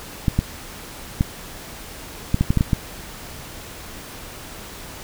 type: clicks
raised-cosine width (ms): 5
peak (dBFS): -4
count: 9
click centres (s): 0.282 / 0.39 / 1.209 / 2.344 / 2.41 / 2.505 / 2.573 / 2.609 / 2.732
effects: pink hiss -37 dBFS RMS until 5.03 s